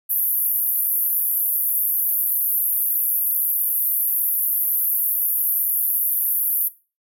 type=band-pass noise; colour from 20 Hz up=white; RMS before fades=-21 dBFS; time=0.09-6.69 s; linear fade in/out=20 ms; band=11000 to 15000 Hz; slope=96 dB/octave; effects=noise-tail reverb RT60 0.3 s tail -17 dB re dry